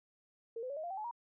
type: tone with pitch steps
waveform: sine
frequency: 458.1 / 508.3 / 564 / 625.8 / 694.3 / 770.4 / 854.8 / 948.5 Hz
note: A#4 / B4 / C#5 / D#5 / F5 / G5 / G#5 / A#5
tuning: -30 / +50 / +30 / +10 / -10 / -30 / +50 / +30 cents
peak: -38 dBFS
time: 0.56-1.112 s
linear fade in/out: 5 ms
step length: 69 ms
effects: none